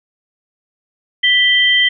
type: tone pair together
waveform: sine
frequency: 1975.5 / 3136 Hz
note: B6 / G7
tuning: 0 / 0 cents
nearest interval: minor sixth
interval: 800 cents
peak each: -12 dBFS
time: 1.23-1.89 s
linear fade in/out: 10 ms
effects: none